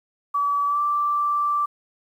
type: tone with pitch glide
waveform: sine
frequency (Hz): 1146 to 1170.8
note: D6 to D6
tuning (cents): -43 to -6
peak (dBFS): -19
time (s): 0.34-1.66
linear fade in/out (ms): 10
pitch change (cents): +37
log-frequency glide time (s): 0.67-0.79
effects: 9-bit